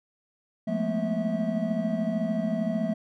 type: tone cluster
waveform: triangle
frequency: 175.3 / 211.7 / 225.1 / 247.1 / 649 Hz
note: F3 / G#3 / A3 / B3 / E5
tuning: +7 / +33 / +40 / +1 / -27 cents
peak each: -30 / -28 / -28 / -33 / -30 dBFS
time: 0.67-2.94 s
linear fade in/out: 10 ms
effects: none